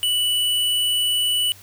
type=tone with hard clipping; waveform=triangle; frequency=2960 Hz; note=F#7; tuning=in tune; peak=-19 dBFS; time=0.03-1.52 s; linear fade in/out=0 ms; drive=18 dB; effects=added 97 Hz sine -49 dBFS peak until 1.62 s + white hiss -47 dBFS RMS until 1.62 s